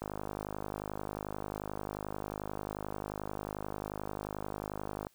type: click train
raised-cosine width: 1 ms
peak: -23 dBFS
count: 260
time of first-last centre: 0.02-5.069 s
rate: 51.3 Hz
effects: white hiss -68 dBFS RMS until 5.14 s